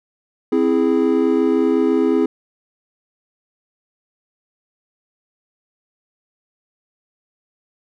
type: chord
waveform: triangle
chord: C augmented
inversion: none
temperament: equal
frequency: 261.6 / 329.6 / 415.3 Hz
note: C4 / E4 / G#4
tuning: 0 / 0 / 0 cents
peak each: -16 dBFS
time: 0.52-2.26 s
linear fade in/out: 5 ms
effects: none